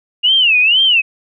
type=tone with vibrato; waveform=sine; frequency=2795 Hz; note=F7; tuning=1 cent sharp; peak=-8 dBFS; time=0.23-1.02 s; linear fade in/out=20 ms; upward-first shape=sine; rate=2.1 Hz; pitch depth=220 cents each way; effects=none